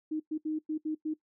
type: tone bursts at uneven times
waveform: sine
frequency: 310.4 Hz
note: D#4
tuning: 4 cents flat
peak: -29 dBFS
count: 6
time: 0.11-0.2 / 0.31-0.38 / 0.45-0.59 / 0.69-0.78 / 0.85-0.95 / 1.05-1.14 s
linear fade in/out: 10 ms
effects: noise-tail reverb RT60 0.1 s tail -18 dB re dry